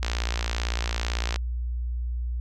click train, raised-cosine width 0.2 ms, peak -11 dBFS, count 78, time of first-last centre 0.03-1.36 s, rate 57.9 Hz, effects added 60 Hz sine -26 dBFS peak until 2.4 s

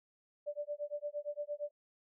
sine tone with tremolo, 587.3 Hz, D5, in tune, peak -34 dBFS, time 0.46-1.71 s, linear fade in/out 20 ms, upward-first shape sine, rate 8.7 Hz, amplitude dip 100%, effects none

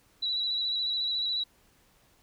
sine tone with vibrato, 3924 Hz, B7, 12 cents flat, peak -27 dBFS, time 0.22-1.44 s, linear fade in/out 10 ms, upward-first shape square, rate 14 Hz, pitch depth 20 cents each way, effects pink hiss -64 dBFS RMS until 2.22 s

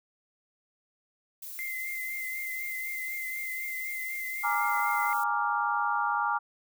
violet noise, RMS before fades -41 dBFS, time 1.42-5.24 s, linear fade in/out 5 ms
sine tone with vibrato, 2075 Hz, C7, 15 cents flat, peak -33 dBFS, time 1.59-5.13 s, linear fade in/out 0 ms, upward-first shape triangle, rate 4 Hz, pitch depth 34 cents each way
sine chord, Bb dominant seventh, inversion third, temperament equal, 830.6 / 932.3 / 1174.7 / 1396.9 Hz, Ab5 / Bb5 / D6 / F6, 0 / 0 / 0 / 0 cents, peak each -31 dBFS, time 4.43-6.39 s, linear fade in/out 20 ms
effects none

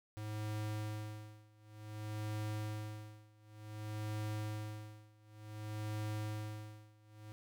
square tone with tremolo, 106.8 Hz, G#2, 49 cents sharp, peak -38 dBFS, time 0.17-7.32 s, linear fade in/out 0 ms, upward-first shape sine, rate 0.55 Hz, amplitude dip 95%, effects none

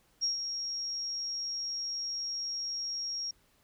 sine tone with ADSR envelope, 5588 Hz, F8, in tune, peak -26 dBFS, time 0.21-3.31 s, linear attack 26 ms, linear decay 130 ms, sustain -7 dB, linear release 4 ms, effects pink hiss -68 dBFS RMS until 3.63 s

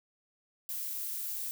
violet noise, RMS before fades -37 dBFS, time 0.69-1.51 s, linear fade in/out 0 ms, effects none

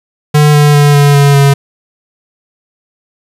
square tone with pitch steps, 149.2 / 147.32 / 145.46 / 143.62 / 141.81 / 140.01 Hz, D3 / D3 / D3 / D3 / C#3 / C#3, +28 / +6 / -16 / -38 / +40 / +18 cents, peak -4 dBFS, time 0.34-1.54 s, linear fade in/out 10 ms, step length 200 ms, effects resampled to 32000 Hz + 7-bit

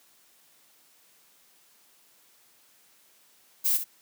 violet noise with echo, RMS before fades -24 dBFS, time 3.64-3.78 s, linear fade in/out 20 ms, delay 65 ms, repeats 1, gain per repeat -9 dB, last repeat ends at 3.845 s, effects white hiss -61 dBFS RMS until 4.01 s + high-pass 150 Hz 12 dB/octave

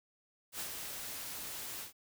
white noise with ADSR envelope, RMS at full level -39 dBFS, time 0.52-1.93 s, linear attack 78 ms, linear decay 79 ms, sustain -4 dB, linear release 120 ms, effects none

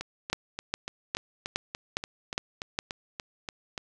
two click trains, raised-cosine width 0.2 ms, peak -17 / -10 dBFS, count 14 / 7, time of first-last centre 0.01-3.778 / 0.33-2.789 s, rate 3.45 / 2.44 Hz, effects none

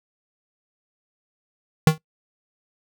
square tone with exponential decay, 156.9 Hz, D#3, 15 cents sharp, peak -8 dBFS, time 1.87-1.98 s, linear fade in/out 2 ms, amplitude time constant 23 ms, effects noise-tail reverb RT60 0.1 s tail -18 dB re dry

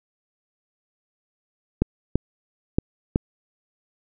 clicks, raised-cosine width 3 ms, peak -5 dBFS, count 4, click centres 1.82 / 2.156 / 2.785 / 3.159 s, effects none

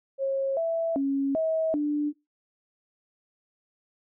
sine tone with pitch steps, 542 / 661 / 275.4 / 642 / 295.1 Hz, C#5 / E5 / C#4 / E5 / D4, -39 / +5 / -11 / -46 / +8 cents, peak -23 dBFS, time 0.18-2.13 s, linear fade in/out 50 ms, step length 390 ms, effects noise-tail reverb RT60 0.2 s tail -21 dB re dry

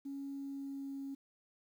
sine tone with pitch glide, 277.2 to 274.2 Hz, C#4 to C#4, 0 to -19 cents, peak -39 dBFS, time 0.05-1.15 s, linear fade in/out 10 ms, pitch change -19 cents, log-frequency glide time 0.33-1.03 s, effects tanh soft clip ceiling -36 dBFS + 11-bit

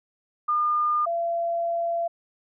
sine tone pair in turn, 1211 / 679.7 Hz, D#6 / F5, -47 / -47 cents, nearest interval minor seventh, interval 1000 cents, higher first, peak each -20 / -23 dBFS, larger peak first, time 0.48-1.06 / 1.06-2.08 s, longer second, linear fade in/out 10 ms, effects none

